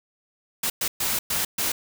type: noise bursts at uneven times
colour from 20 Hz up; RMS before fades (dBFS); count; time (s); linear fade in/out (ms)
white; -25; 5; 0.63-0.7 / 0.81-0.88 / 1-1.19 / 1.3-1.45 / 1.58-1.72; 5
effects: none